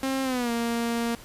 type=tone with pitch glide; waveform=sawtooth; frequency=266.8 to 233.6 Hz; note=C4 to A#3; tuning=+34 to +4 cents; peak=-21 dBFS; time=0.03-1.15 s; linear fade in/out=2 ms; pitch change=-230 cents; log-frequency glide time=0.23-0.51 s; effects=pink hiss -47 dBFS RMS until 1.24 s + resampled to 32000 Hz